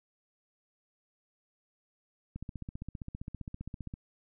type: click train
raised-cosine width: 5 ms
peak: -27 dBFS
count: 25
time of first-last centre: 2.36-3.939 s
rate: 15.2 Hz
effects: none